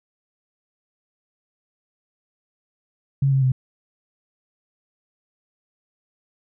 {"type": "tone with pitch steps", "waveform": "sine", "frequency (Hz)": [137.5, 134.6, 129.6], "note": ["C#3", "C3", "C3"], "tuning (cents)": [-14, 49, -16], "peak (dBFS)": -15, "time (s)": [3.22, 3.52], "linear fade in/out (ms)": 5, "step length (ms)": 100, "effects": []}